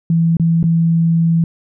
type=tone with dropouts; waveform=sine; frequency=165.8 Hz; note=E3; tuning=10 cents sharp; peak=-10 dBFS; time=0.1-1.44 s; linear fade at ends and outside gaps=2 ms; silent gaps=0.369-0.397 / 0.629-0.639 s; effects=none